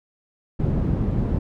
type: low-pass noise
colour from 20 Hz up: white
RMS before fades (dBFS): -22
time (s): 0.59-1.39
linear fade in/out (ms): 10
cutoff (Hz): 170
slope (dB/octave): 12
effects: none